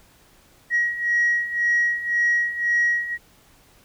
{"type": "beating tone pair", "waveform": "sine", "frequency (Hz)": [1900, 1901.9], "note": ["A#6", "A#6"], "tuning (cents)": [33, 34], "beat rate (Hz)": 1.9, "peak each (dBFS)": [-23, -19], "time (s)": [0.7, 3.18], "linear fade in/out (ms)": 50, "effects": ["tanh soft clip ceiling -13 dBFS", "pink hiss -55 dBFS RMS until 3.84 s"]}